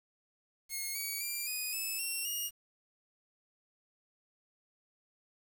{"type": "tone with pitch steps", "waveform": "5% pulse", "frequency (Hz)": [2159, 2262, 2371, 2484, 2603, 2728, 2859], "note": ["C#7", "C#7", "D7", "D#7", "E7", "F7", "F7"], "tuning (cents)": [-46, 34, 16, -3, -22, -41, 40], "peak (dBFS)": -26, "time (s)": [0.69, 2.51], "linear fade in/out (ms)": 50, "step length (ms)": 260, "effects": ["9-bit"]}